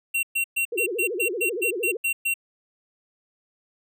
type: tone bursts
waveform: square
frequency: 2739 Hz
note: F7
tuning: 34 cents flat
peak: -22 dBFS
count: 11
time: 0.14-2.341 s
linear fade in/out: 10 ms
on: 91 ms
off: 120 ms
type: tone with vibrato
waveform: sine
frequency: 412.4 Hz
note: G#4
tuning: 12 cents flat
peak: -26 dBFS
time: 0.72-1.97 s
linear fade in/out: 5 ms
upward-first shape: sine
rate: 13 Hz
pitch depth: 300 cents each way
effects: none